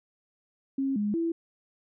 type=tone with pitch steps; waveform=sine; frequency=270.8 / 207.3 / 332.7 Hz; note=C#4 / G#3 / E4; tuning=-40 / -3 / +16 cents; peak=-25 dBFS; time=0.78-1.32 s; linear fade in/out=5 ms; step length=180 ms; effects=none